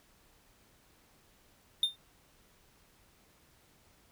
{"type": "tone with exponential decay", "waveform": "triangle", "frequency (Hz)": 3625, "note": "A#7", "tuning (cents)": -49, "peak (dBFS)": -20, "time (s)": [1.83, 1.96], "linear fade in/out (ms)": 2, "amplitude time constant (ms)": 28, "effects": ["pink hiss -65 dBFS RMS until 4.11 s"]}